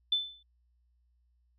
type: tone with exponential decay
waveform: sine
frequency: 3520 Hz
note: A7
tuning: in tune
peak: -22 dBFS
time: 0.12-0.43 s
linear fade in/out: 5 ms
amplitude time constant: 66 ms
effects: added 60 Hz sine -67 dBFS peak until 1.58 s